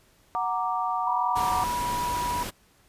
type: chord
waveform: sine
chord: Gb augmented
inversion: none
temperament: equal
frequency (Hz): 740 / 932.3 / 1174.7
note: Gb5 / Bb5 / D6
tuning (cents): 0 / 0 / 0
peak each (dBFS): -29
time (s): 0.35-1.64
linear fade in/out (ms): 0
type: tone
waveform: sine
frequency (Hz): 974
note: B5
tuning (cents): -24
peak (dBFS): -26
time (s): 1.07-2.43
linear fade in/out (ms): 2
type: noise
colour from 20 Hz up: pink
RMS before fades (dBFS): -34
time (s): 1.35-2.51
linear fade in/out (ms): 20
effects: pink hiss -61 dBFS RMS until 2.88 s + resampled to 32000 Hz